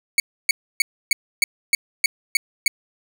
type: tone bursts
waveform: sawtooth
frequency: 2228 Hz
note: C#7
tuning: 8 cents sharp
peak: -10 dBFS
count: 9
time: 0.18-2.68 s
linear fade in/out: 2 ms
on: 20 ms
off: 290 ms
effects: none